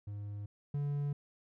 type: tone pair in turn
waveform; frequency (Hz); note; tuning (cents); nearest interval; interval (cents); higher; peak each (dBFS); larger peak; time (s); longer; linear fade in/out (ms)
triangle; 102.6 / 143.81; G#2 / D3; -21 / -36; tritone; 585; second; -37 / -30; second; 0.07-0.46 / 0.74-1.13; neither; 5
effects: none